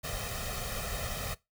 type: noise with comb filter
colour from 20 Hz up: pink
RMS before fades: -36 dBFS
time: 0.03-1.35 s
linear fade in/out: 20 ms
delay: 1.6 ms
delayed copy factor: +0.9
effects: noise-tail reverb RT60 0.2 s tail -20 dB re dry